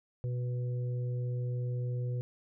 harmonic tone, 123.2 Hz, B2, 4 cents flat, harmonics 1 / 3 / 4, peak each -31 / -48 / -45 dBFS, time 0.24-2.21 s, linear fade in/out 0 ms, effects none

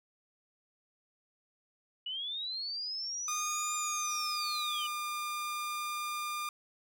sine linear two-way sweep, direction up then down, 2905 to 7230 to 2905 Hz, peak -35 dBFS, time 2.06-4.87 s, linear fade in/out 5 ms, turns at 3.76 s
sawtooth tone with pitch glide, 1224 to 1203 Hz, D#6 to D6, -29 to +41 cents, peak -31 dBFS, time 3.28-6.49 s, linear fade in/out 2 ms, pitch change -30 cents, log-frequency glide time 3.48-5.09 s
effects none

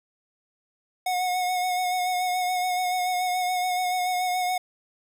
square tone with vibrato, 729 Hz, F#5, 26 cents flat, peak -24 dBFS, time 1.06-4.58 s, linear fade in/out 5 ms, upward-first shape sine, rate 7 Hz, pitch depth 25 cents each way, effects none

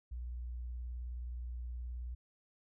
sine tone with vibrato, 60.5 Hz, B1, 35 cents flat, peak -39 dBFS, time 0.11-2.15 s, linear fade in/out 10 ms, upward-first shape sine, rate 19 Hz, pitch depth 52 cents each way, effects none

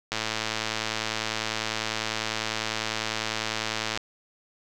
click train, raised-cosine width 0.2 ms, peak -10 dBFS, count 425, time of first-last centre 0.12-3.975 s, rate 110 Hz, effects none

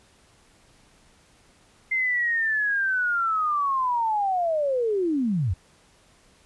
sine linear sweep, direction down, 2093 to 76.8 Hz, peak -21 dBFS, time 1.91-5.54 s, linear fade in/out 10 ms, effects pink hiss -58 dBFS RMS until 6.45 s + resampled to 24000 Hz

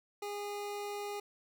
25% pulse tone, 409.8 Hz, G#4, 23 cents flat, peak -34 dBFS, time 0.22-1.2 s, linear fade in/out 5 ms, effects none

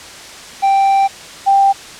triangle / sine tone pair in turn, 784 / 788.2 Hz, G5 / G5, 0 / +9 cents, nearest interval unison, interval 9 cents, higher second, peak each -7 dBFS, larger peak neither, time 0.62-1.08 / 1.46-1.73 s, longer first, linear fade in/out 20 ms, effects white hiss -33 dBFS RMS until 1.99 s + low-pass 7000 Hz 12 dB/octave

